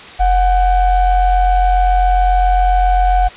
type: ring-modulated tone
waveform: triangle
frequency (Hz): 387.7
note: G4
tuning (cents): -19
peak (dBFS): -4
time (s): 0.19-3.29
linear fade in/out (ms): 20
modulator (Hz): 344
effects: white hiss -34 dBFS RMS until 3.36 s + resampled to 8000 Hz